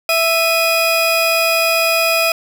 30% pulse tone pair together, 659.3 / 2489 Hz, E5 / D#7, 0 / 0 cents, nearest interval octave + major seventh, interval 2300 cents, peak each -13 dBFS, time 0.09-2.32 s, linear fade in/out 2 ms, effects 8-bit

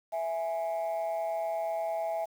sine tone pair together, 659.3 / 830.7 Hz, E5 / G#5, 0 / 0 cents, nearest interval major third, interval 400 cents, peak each -29 / -33 dBFS, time 0.12-2.26 s, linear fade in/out 20 ms, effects tanh soft clip ceiling -26 dBFS + 9-bit

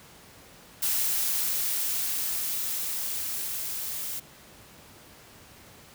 blue noise with level ramp, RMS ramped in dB -26 to -34 dBFS, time 0.82-4.2 s, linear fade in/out 10 ms, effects pink hiss -51 dBFS RMS until 5.94 s + high-pass 60 Hz 12 dB/octave

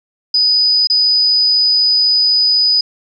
sine tone with dropouts, 4978 Hz, D#8, in tune, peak -9 dBFS, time 0.34-2.81 s, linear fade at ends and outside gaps 5 ms, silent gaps 0.872-0.899 s, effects none

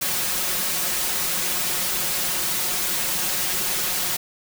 white noise with comb filter, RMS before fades -24 dBFS, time 0.01-4.17 s, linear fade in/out 10 ms, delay 5.5 ms, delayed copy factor +0.85, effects none

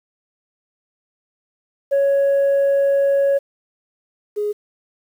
sine tone pair in turn, 556 / 416.5 Hz, C#5 / G#4, +5 / +5 cents, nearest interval perfect fourth, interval 500 cents, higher first, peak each -11 / -18 dBFS, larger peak first, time 1.91-3.39 / 4.36-4.53 s, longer first, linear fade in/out 20 ms, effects tanh soft clip ceiling -12 dBFS + 8-bit

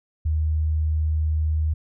sine tone, 77.78 Hz, D#2, in tune, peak -19 dBFS, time 0.25-1.74 s, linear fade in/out 10 ms, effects none

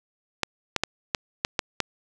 clicks, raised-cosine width 0.2 ms, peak -5 dBFS, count 7, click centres 0.433 / 0.763 / 0.836 / 1.148 / 1.449 / 1.592 / 1.803 s, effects none

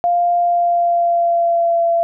sine tone with pitch glide, 698.5 to 677.4 Hz, F5 to E5, 0 to +47 cents, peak -12 dBFS, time 0.04-2.03 s, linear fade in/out 0 ms, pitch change -53 cents, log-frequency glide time 0.38-1.83 s, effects none

